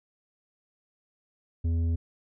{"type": "tone with tanh clipping", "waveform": "triangle", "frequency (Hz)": 83.3, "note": "E2", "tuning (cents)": 19, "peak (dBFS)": -25, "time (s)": [1.64, 1.96], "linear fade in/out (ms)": 10, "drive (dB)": 12, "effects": []}